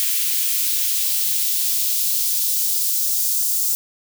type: noise with high-pass filter sweep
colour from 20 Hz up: blue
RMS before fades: -20 dBFS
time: 0-3.75 s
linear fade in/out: 0 ms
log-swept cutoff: 2300 to 5800 Hz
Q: 1.1
effects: none